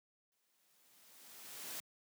white noise with exponential growth, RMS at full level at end -43 dBFS, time 0.32-1.8 s, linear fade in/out 0 ms, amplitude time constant 320 ms, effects high-pass 150 Hz 12 dB/octave

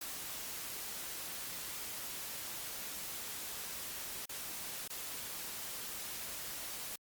white noise with dropouts, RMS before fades -43 dBFS, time 0.01-6.96 s, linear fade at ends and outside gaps 5 ms, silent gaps 4.257-4.292 / 4.878-4.9 s, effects Opus 48 kbps

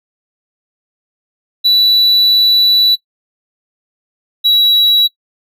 triangle tone pair in turn, 3951 / 3897 Hz, B7 / B7, 0 / -24 cents, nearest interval unison, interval 24 cents, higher first, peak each -5 dBFS, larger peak neither, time 1.64-2.96 / 4.44-5.08 s, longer first, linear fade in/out 20 ms, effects noise-tail reverb RT60 0.1 s tail -20 dB re dry

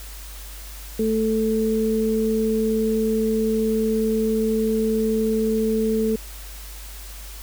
sine tone pair together, 220 / 440.4 Hz, A3 / A4, 0 / +2 cents, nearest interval octave, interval 1202 cents, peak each -21 dBFS, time 0.99-6.16 s, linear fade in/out 5 ms, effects added 50 Hz sine -36 dBFS peak until 7.42 s + white hiss -41 dBFS RMS until 7.42 s

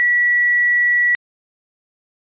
sine tone with quantisation, 1941 Hz, B6, 31 cents flat, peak -12 dBFS, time 0-1.15 s, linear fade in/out 0 ms, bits 7, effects resampled to 8000 Hz

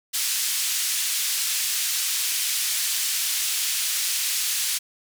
white band-pass noise, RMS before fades -25 dBFS, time 0.13-4.79 s, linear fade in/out 20 ms, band 2500 to 11000 Hz, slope 12 dB/octave, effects none

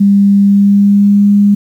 sine tone with pitch glide, 200 to 203.3 Hz, G3 to G#3, +35 to -37 cents, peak -4 dBFS, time 0-1.55 s, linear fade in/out 10 ms, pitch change +28 cents, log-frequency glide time 0.47-1.31 s, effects 7-bit

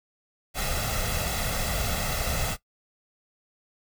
pink noise with comb filter, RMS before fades -28 dBFS, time 0.54-2.57 s, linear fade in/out 50 ms, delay 1.5 ms, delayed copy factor +0.65, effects noise-tail reverb RT60 0.1 s tail -17 dB re dry

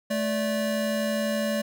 square tone pair together, 217.3 / 580 Hz, A3 / D5, -21 / -22 cents, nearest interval octave + perfect fourth, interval 1699 cents, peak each -28 / -28 dBFS, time 0.1-1.62 s, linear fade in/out 10 ms, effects none

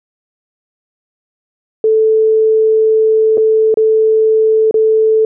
sine tone with dropouts, 438.9 Hz, A4, 4 cents flat, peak -7 dBFS, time 1.84-5.25 s, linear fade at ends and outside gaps 2 ms, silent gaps 3.373-3.379 / 3.742-3.772 / 4.711-4.742 s, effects none

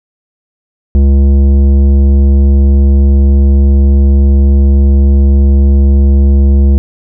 sine tone with tanh clipping, 69.1 Hz, C#2, 5 cents flat, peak -5 dBFS, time 0.95-6.78 s, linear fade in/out 0 ms, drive 12 dB, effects none

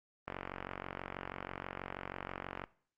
click train, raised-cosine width 0.5 ms, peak -24 dBFS, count 110, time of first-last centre 0.28-2.639 s, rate 46.2 Hz, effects noise-tail reverb RT60 0.5 s tail -20 dB re dry + Opus 24 kbps

